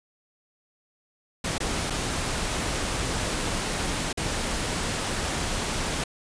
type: noise with dropouts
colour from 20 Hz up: pink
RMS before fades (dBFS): -28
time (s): 1.44-6.04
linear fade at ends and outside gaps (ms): 5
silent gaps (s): 1.582-1.602 / 1.9-1.904 / 4.129-4.173
effects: resampled to 22050 Hz